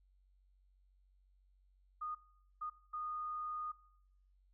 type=tone bursts at uneven times; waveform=sine; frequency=1231 Hz; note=D#6; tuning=19 cents flat; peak=-39 dBFS; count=3; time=2.01-2.15 / 2.61-2.7 / 2.93-3.72 s; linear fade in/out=10 ms; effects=noise-tail reverb RT60 0.7 s tail -18 dB re dry + added 47 Hz sine -67 dBFS peak until 4.53 s